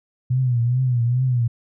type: tone with vibrato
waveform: sine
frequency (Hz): 123.6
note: B2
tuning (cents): +2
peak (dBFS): -16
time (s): 0.3-1.48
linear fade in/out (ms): 10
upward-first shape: triangle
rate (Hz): 2.4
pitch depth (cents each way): 110
effects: none